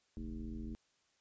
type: tone with frequency modulation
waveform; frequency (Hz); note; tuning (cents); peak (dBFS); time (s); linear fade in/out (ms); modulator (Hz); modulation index
sine; 139; C#3; +5; -40; 0.17-0.75; 0; 84.2; 2
effects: white hiss -75 dBFS RMS until 1.2 s + resampled to 16000 Hz